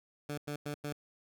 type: tone bursts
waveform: 15% pulse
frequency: 146.7 Hz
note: D3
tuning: 2 cents flat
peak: -30 dBFS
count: 4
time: 0.29-0.926 s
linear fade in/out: 5 ms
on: 87 ms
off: 96 ms
effects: none